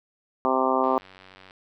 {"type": "harmonic tone", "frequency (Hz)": 130.81, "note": "C3", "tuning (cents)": 0, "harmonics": [2, 3, 4, 5, 6, 7, 8, 9], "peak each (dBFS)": [-28, -28, -28, -28, -28, -28, -28, -28], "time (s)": [0.45, 0.98], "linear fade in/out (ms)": 0}
{"type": "click train", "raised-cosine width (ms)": 0.3, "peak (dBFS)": -31, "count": 64, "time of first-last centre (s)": [0.84, 1.509], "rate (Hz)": 94.2}
{"effects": []}